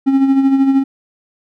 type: tone with tremolo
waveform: triangle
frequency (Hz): 270.6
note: C#4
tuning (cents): -42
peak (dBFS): -5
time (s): 0.06-0.84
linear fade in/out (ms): 20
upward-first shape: sine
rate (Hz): 13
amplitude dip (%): 50
effects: none